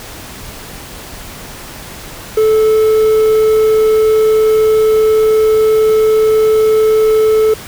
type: tone with quantisation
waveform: triangle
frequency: 435.6 Hz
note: A4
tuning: 17 cents flat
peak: -5 dBFS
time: 2.37-7.54 s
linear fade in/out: 5 ms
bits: 5
effects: pink hiss -30 dBFS RMS until 7.67 s